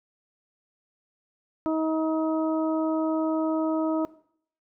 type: harmonic tone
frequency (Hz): 317.3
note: D#4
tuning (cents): +34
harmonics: 1 / 2 / 3 / 4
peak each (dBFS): -24 / -30 / -34 / -36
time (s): 1.66-4.05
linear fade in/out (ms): 0
effects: noise-tail reverb RT60 0.6 s tail -18 dB re dry